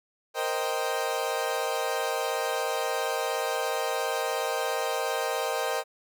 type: chord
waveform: 30% pulse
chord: C minor seventh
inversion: third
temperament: equal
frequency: 466.2 / 523.3 / 622.3 / 784 Hz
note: Bb4 / C5 / Eb5 / G5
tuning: 0 / 0 / 0 / 0 cents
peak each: -30 dBFS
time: 0.34-5.84 s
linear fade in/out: 50 ms
effects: none